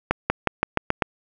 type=accelerating click train; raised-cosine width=0.5 ms; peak=-3 dBFS; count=7; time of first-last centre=0.11-1.022 s; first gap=190 ms; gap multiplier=0.91; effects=none